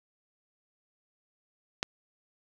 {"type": "click", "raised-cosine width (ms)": 0.2, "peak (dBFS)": -11, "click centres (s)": 1.829, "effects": []}